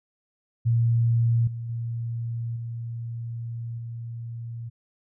sine tone with level steps, 116.54 Hz, A#2, in tune, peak -18 / -30 / -27 / -30 / -32 dBFS, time 0.65-4.7 s, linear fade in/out 20 ms, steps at 1.47 / 1.69 / 2.56 / 3.78 s, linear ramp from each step 5 ms, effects none

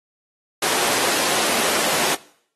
pink high-pass noise, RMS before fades -21 dBFS, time 0.62-2.15 s, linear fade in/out 5 ms, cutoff 360 Hz, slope 12 dB/octave, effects noise-tail reverb RT60 0.6 s tail -20 dB re dry + AAC 32 kbps

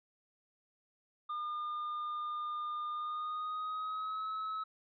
triangle tone with pitch glide, 1211 to 1290.4 Hz, D#6 to E6, -47 to -37 cents, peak -34 dBFS, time 1.29-4.64 s, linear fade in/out 10 ms, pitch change +110 cents, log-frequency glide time 2.91-4.28 s, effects resampled to 11025 Hz

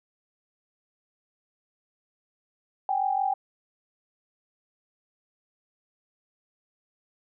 sine tone pair together, 770 / 815.8 Hz, G5 / G#5, -31 / -31 cents, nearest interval minor second, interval 100 cents, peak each -25 / -27 dBFS, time 2.89-3.34 s, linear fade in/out 2 ms, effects none

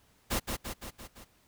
pink noise with echo, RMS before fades -30 dBFS, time 0.3-0.4 s, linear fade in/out 20 ms, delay 170 ms, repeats 5, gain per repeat -4 dB, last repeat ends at 1.25 s, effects pink hiss -66 dBFS RMS until 1.47 s

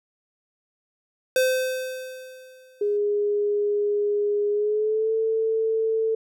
square tone with exponential decay, 515 Hz, C5, 28 cents flat, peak -17 dBFS, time 1.36-2.97 s, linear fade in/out 2 ms, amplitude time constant 350 ms
sine tone with pitch glide, 412.5 to 444.7 Hz, G#4 to A4, -12 to +18 cents, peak -20 dBFS, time 2.81-6.15 s, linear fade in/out 5 ms, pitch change +130 cents, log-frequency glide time 4.51-5.13 s
effects none

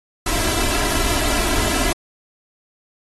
pink noise with comb filter, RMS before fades -20 dBFS, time 0.26-1.93 s, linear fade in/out 5 ms, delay 3 ms, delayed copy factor +0.7, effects AAC 32 kbps

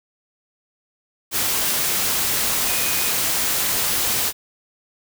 sine tone in noise, 2483 Hz, D#7, 4 cents flat, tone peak -31 dBFS, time 2.64-3.14 s, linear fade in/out 50 ms, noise white, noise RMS -21 dBFS, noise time 1.31-4.33 s, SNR -13 dB, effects none

